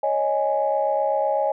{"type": "chord", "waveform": "sine", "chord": "C# suspended second", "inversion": "none", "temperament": "equal", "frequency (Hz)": [554.4, 622.3, 830.6], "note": ["C#5", "D#5", "G#5"], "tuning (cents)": [0, 0, 0], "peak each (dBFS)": -23, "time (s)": [0.03, 1.52], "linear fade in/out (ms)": 5, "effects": ["tanh soft clip ceiling -9 dBFS"]}